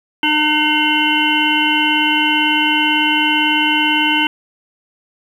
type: harmonic tone with a mistuned harmonic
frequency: 303 Hz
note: D#4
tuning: 46 cents flat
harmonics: 1 / 3 / 5 / 7 / 9 / 10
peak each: -19 / -19 / -22 / -21 / -18 / -18 dBFS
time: 0.23-4.27 s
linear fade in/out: 2 ms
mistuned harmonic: 9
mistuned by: +17 cents
effects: 7-bit